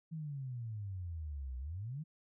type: exponential two-way sweep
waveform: sine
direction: down then up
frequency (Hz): 164.8 to 61.74 to 164.8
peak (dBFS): -39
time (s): 0.11-2.04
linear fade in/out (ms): 20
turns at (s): 1.58
effects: none